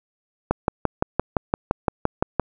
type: click train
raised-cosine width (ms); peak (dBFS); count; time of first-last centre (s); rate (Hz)
1; -4; 12; 0.51-2.397; 5.83
effects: none